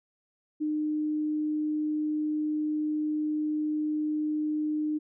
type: tone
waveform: sine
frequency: 304.3 Hz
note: D#4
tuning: 38 cents flat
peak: -26 dBFS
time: 0.6-4.99 s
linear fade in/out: 20 ms
effects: none